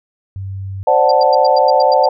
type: tone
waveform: sine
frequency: 96.7 Hz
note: G2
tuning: 23 cents flat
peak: -22 dBFS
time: 0.36-0.83 s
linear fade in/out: 0 ms
type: chord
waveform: sine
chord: D dominant seventh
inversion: third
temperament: equal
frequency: 523.3 / 587.3 / 740 / 880 Hz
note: C5 / D5 / F#5 / A5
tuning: 0 / 0 / 0 / 0 cents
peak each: -14 dBFS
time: 0.87-2.09 s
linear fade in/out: 5 ms
type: tone bursts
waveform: sine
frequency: 4741 Hz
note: D8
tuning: 16 cents sharp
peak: -21 dBFS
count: 9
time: 1.09-2.059 s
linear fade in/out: 5 ms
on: 25 ms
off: 93 ms
effects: none